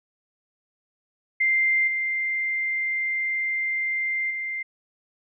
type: tone with level steps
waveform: sine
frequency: 2093 Hz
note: C7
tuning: in tune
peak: -18 / -23 / -27 dBFS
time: 1.4-4.63 s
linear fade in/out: 10 ms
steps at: 1.87 / 4.3 s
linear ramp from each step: 10 ms
effects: none